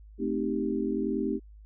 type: chord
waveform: sine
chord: A half-diminished seventh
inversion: none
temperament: equal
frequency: 220 / 261.6 / 311.1 / 392 Hz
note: A3 / C4 / Eb4 / G4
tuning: 0 / 0 / 0 / 0 cents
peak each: -32 dBFS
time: 0.18-1.4 s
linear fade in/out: 50 ms
effects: added 52 Hz sine -47 dBFS peak until 1.65 s